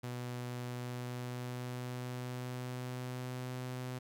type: tone with pitch glide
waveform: sawtooth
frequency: 123.2 to 126.52 Hz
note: B2 to B2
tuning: -4 to +42 cents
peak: -35 dBFS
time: 0.03-3.99 s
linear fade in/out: 10 ms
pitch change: +46 cents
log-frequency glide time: 0.66-3.59 s
effects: 12-bit